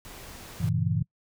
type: noise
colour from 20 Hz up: pink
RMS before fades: -44 dBFS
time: 0.05-0.69 s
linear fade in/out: 0 ms
type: chord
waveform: sine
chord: G diminished seventh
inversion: none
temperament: equal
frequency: 98 / 116.54 / 138.59 / 164.81 Hz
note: G2 / Bb2 / Db3 / Fb3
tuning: 0 / 0 / 0 / 0 cents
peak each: -29 / -29 / -30 / -28 dBFS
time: 0.6-1.03 s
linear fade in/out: 10 ms
effects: noise-tail reverb RT60 0.1 s tail -24 dB re dry